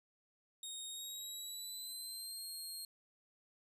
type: tone with pitch glide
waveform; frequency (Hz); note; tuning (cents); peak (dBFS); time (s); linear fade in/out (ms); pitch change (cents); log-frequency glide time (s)
20% pulse; 3729 to 4234; A#7 to C8; 0 to +20; -38; 0.63-2.85; 2; +220; 0.9-2.45
effects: resampled to 32000 Hz + 13-bit